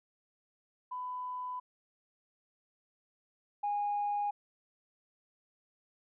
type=tone pair in turn; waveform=sine; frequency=1000 / 821.5 Hz; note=B5 / G#5; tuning=+21 / -19 cents; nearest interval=minor third; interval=340 cents; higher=first; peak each=-36 / -29 dBFS; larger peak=second; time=0.91-1.6 / 3.63-4.31 s; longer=first; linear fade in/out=10 ms; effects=tanh soft clip ceiling -26 dBFS